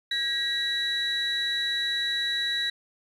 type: tone cluster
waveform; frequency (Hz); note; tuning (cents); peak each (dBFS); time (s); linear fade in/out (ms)
sine; 1631 / 1907 / 3912; G#6 / A#6 / B7; -32 / +39 / -17; -33 / -30 / -25; 0.11-2.7; 5
effects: tanh soft clip ceiling -20 dBFS + 10-bit